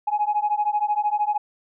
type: beating tone pair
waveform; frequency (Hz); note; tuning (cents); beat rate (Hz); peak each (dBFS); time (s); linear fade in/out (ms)
sine; 830.6 / 843.6; G#5 / G#5; 0 / +27; 13; -22; 0.07-1.38; 10
effects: tanh soft clip ceiling -13 dBFS